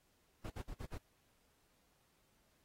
brown noise bursts, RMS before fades -44 dBFS, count 5, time 0.44-0.98 s, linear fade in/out 10 ms, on 64 ms, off 55 ms, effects pink hiss -75 dBFS RMS until 2.64 s + AAC 48 kbps

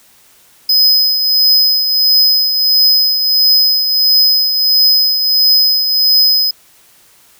square tone with tremolo, 5040 Hz, D#8, 21 cents sharp, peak -6 dBFS, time 0.69-6.51 s, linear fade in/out 5 ms, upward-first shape triangle, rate 1.5 Hz, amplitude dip 55%, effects white hiss -47 dBFS RMS until 7.39 s

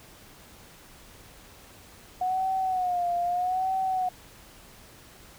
sine tone with vibrato, 729 Hz, F#5, 26 cents flat, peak -24 dBFS, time 2.21-4.09 s, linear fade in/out 5 ms, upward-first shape sine, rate 0.8 Hz, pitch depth 77 cents each way, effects pink hiss -51 dBFS RMS until 5.38 s

